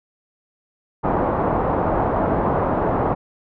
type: low-pass noise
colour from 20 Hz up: white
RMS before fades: -20 dBFS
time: 1.03-3.15 s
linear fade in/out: 20 ms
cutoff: 970 Hz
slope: 24 dB/octave
effects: none